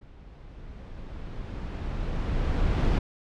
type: noise with level ramp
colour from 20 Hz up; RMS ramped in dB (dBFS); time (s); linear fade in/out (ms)
brown; -49 to -21; 0.01-2.99; 10
effects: low-pass 4000 Hz 12 dB/octave